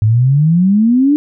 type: exponential sweep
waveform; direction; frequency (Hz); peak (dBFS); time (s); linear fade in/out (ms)
sine; up; 103.83 to 301.2; -7; 0.02-1.16; 0
effects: none